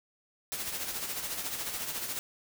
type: noise with tremolo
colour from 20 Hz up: white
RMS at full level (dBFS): -34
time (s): 0.52-2.19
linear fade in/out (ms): 0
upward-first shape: sine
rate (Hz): 14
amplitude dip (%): 50
effects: none